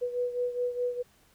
sine beating tone pair, 490 / 494.8 Hz, B4 / B4, -14 / +3 cents, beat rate 4.8 Hz, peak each -29 / -34 dBFS, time 0.01-1.03 s, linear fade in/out 20 ms, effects pink hiss -63 dBFS RMS until 1.34 s

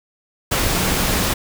sine tone in noise, 185 Hz, F#3, in tune, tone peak -27 dBFS, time 0.74-1.25 s, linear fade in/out 10 ms, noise pink, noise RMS -19 dBFS, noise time 0.51-1.34 s, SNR -11 dB, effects none

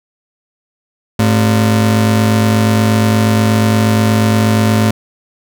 40% pulse ring-modulated tone, 161.6 Hz, E3, 34 cents flat, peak -5 dBFS, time 1.19-4.91 s, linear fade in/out 5 ms, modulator 56.6 Hz, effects none

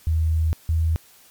sine tone pair in turn, 80 / 80.84 Hz, D#2 / E2, +49 / -33 cents, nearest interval unison, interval 18 cents, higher second, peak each -17 dBFS, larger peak neither, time 0.07-0.53 / 0.69-0.96 s, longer first, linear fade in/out 0 ms, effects white hiss -52 dBFS RMS until 1.3 s + MP3 96 kbps

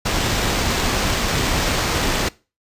pink noise with sample-and-hold, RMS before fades -20 dBFS, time 0.05-2.29 s, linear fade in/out 10 ms, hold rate 11025 Hz, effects noise-tail reverb RT60 0.3 s tail -21 dB re dry + resampled to 32000 Hz

